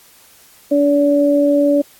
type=tone pair together; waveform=sine; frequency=287.9 / 573.3 Hz; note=D4 / D5; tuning=-34 / -42 cents; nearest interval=octave; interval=1192 cents; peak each=-13 dBFS; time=0.71-1.82 s; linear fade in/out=10 ms; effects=white hiss -47 dBFS RMS until 1.99 s + AAC 64 kbps